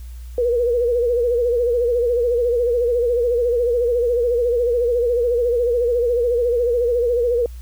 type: tone with vibrato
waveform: sine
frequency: 480 Hz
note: B4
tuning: 49 cents flat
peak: -15 dBFS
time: 0.38-7.46 s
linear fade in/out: 2 ms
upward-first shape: sine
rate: 14 Hz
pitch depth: 66 cents each way
effects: added 60 Hz sine -31 dBFS peak until 7.61 s + white hiss -52 dBFS RMS until 7.61 s